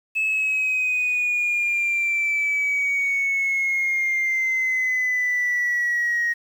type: exponential sweep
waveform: sine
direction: down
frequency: 2605 to 1878 Hz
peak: -18 dBFS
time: 0.15-6.34 s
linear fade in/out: 20 ms
effects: tanh soft clip ceiling -16 dBFS + 8-bit